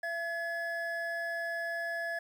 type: tone pair together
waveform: triangle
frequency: 674.6 / 1700 Hz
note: E5 / G#6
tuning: +40 / +40 cents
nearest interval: octave + major third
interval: 1600 cents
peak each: -35 / -33 dBFS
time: 0.03-2.19 s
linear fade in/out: 5 ms
effects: 10-bit